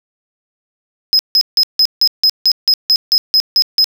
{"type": "tone bursts", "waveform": "triangle", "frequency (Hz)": 5090, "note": "D#8", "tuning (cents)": 39, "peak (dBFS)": -6, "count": 13, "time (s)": [1.13, 3.843], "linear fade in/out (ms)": 0, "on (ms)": 61, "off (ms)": 160, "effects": []}